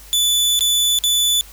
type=tone with dropouts; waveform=sawtooth; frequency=3480 Hz; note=A7; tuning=20 cents flat; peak=-11 dBFS; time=0.13-1.41 s; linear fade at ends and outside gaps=0 ms; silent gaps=0.592-0.608 / 0.988-1.038 s; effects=added 50 Hz sine -41 dBFS peak until 1.52 s + white hiss -43 dBFS RMS until 1.52 s